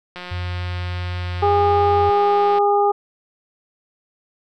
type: click train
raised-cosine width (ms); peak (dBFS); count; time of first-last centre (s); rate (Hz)
0.3; -17; 435; 0.16-2.585; 179
type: tone with pitch glide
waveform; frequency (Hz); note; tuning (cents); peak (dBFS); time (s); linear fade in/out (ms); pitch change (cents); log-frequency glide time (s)
sine; 90 to 88.25; F#2 to F2; -47 to +19; -23; 0.31-2.1; 5; -34; 0.99-1.56
type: harmonic tone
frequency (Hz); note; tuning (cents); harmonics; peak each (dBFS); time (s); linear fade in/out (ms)
407.5; G#4; -33; 1 / 2 / 3; -17 / -16 / -24; 1.42-2.92; 10
effects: none